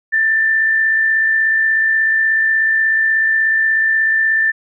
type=tone with amplitude modulation; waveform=sine; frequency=1777 Hz; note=A6; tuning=17 cents sharp; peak=-10 dBFS; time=0.12-4.52 s; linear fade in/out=20 ms; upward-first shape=sine; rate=56.5 Hz; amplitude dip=30%; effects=none